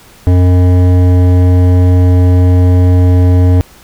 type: tone with hard clipping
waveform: triangle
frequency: 90.1 Hz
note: F#2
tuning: 45 cents flat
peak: -6 dBFS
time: 0.27-3.61 s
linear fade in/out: 0 ms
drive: 17 dB
effects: pink hiss -40 dBFS RMS until 3.83 s